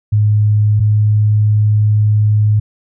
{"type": "tone pair in turn", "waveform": "sine", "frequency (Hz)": [105.5, 105.97], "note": ["G#2", "G#2"], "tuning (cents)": [28, 35], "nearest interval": "unison", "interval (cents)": 7, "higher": "second", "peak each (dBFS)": -8, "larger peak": "neither", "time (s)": [[0.12, 0.8], [0.8, 2.6]], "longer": "second", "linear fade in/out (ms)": 10, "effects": []}